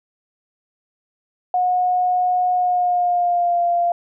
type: tone with pitch glide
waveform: sine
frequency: 726 to 694.4 Hz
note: F#5 to F5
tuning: -33 to -10 cents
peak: -15 dBFS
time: 1.54-3.92 s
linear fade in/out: 2 ms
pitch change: -77 cents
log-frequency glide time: 2.53-3.61 s
effects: none